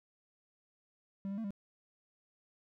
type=tone with pitch steps; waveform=triangle; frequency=195.8 / 198.7 / 225.2 / 199.6 Hz; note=G3 / G3 / A3 / G3; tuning=-2 / +24 / +40 / +32 cents; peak=-34 dBFS; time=1.25-1.506 s; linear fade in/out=0 ms; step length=64 ms; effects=none